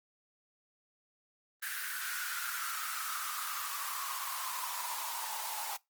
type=noise with high-pass filter sweep; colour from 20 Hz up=white; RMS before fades=-38 dBFS; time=1.62-5.77 s; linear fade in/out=10 ms; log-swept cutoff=1600 to 830 Hz; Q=7.5; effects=noise-tail reverb RT60 0.2 s tail -23 dB re dry + Opus 24 kbps